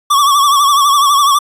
square tone with vibrato, 1136 Hz, C#6, 42 cents sharp, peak -8 dBFS, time 0.1-1.39 s, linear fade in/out 10 ms, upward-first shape triangle, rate 12 Hz, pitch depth 88 cents each way, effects resampled to 32000 Hz

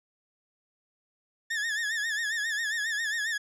40% pulse tone with vibrato, 1760 Hz, A6, in tune, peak -27 dBFS, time 1.5-3.38 s, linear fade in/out 10 ms, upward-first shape sine, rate 7.4 Hz, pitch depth 100 cents each way, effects low-pass 9000 Hz 12 dB/octave

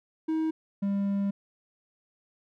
triangle tone pair in turn, 317.8 / 199.16 Hz, D#4 / G3, +37 / +28 cents, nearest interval minor sixth, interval 809 cents, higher first, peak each -23 dBFS, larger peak neither, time 0.28-0.51 / 0.82-1.31 s, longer second, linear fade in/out 10 ms, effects none

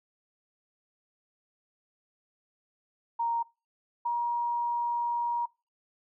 sine tone pair in turn, 932.3 / 949.7 Hz, A#5 / A#5, 0 / +32 cents, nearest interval unison, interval 32 cents, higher second, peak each -26 dBFS, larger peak neither, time 3.19-3.43 / 4.05-5.46 s, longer second, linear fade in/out 10 ms, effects noise-tail reverb RT60 0.3 s tail -24 dB re dry

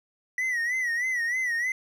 triangle tone with vibrato, 1949 Hz, B6, 23 cents flat, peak -23 dBFS, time 0.38-1.72 s, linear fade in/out 2 ms, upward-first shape sine, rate 3.2 Hz, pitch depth 100 cents each way, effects none

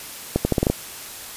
accelerating click train, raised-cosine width 2 ms, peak -4 dBFS, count 7, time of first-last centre 0.36-0.7 s, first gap 90 ms, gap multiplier 0.81, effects white hiss -36 dBFS RMS until 1.36 s + resampled to 32000 Hz

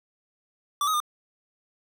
square tone with pitch steps, 1163 / 1263 / 1210 Hz, D6 / D#6 / D#6, -17 / +26 / -49 cents, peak -23 dBFS, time 0.81-1.002 s, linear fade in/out 2 ms, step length 64 ms, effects none

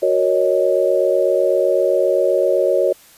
sine chord, D# minor seventh, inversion first, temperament equal, 370 / 466.2 / 554.4 / 622.3 Hz, F#4 / A#4 / C#5 / D#5, 0 / 0 / 0 / 0 cents, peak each -19 / -21 / -16 / -20 dBFS, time 0.02-2.93 s, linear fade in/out 10 ms, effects white hiss -47 dBFS RMS until 3.17 s + resampled to 32000 Hz

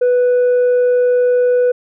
sine tone, 493.9 Hz, B4, in tune, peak -7 dBFS, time 0.01-1.72 s, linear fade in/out 10 ms, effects tanh soft clip ceiling -9 dBFS

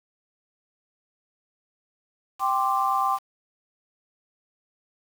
sine chord, G suspended fourth, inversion none, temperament equal, 784 / 1046.5 / 1174.7 Hz, G5 / C6 / D6, 0 / 0 / 0 cents, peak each -25 dBFS, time 2.39-3.19 s, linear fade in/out 50 ms, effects 7-bit

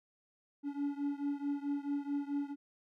triangle beating tone pair, 283.3 / 287.9 Hz, C#4 / D4, +38 / -34 cents, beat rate 4.6 Hz, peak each -34 / -36 dBFS, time 0.63-2.56 s, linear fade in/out 50 ms, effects none

